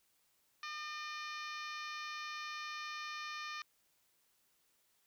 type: harmonic tone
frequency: 605 Hz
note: D#5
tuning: 49 cents flat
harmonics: 2 / 3 / 4 / 5 / 6 / 7 / 8 / 9 / 10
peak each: -45 / -48 / -48 / -55 / -54 / -54 / -57 / -56 / -60 dBFS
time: 0.63-3.62 s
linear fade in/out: 2 ms
effects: white hiss -75 dBFS RMS until 5.06 s